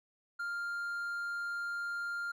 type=tone; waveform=triangle; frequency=1399 Hz; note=F6; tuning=3 cents sharp; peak=-33 dBFS; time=0.39-2.32 s; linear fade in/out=10 ms; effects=none